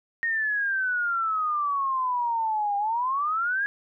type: exponential two-way sweep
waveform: sine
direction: down then up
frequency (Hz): 1864 to 801 to 1673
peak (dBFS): -23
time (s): 0.23-3.66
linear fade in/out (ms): 0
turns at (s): 2.77
effects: none